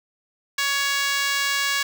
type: tone with high-pass filter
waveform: 5% pulse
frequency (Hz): 559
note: C#5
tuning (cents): +14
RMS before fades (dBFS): -23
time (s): 0.58-1.83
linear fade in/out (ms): 5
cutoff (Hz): 1400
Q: 2.3
effects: none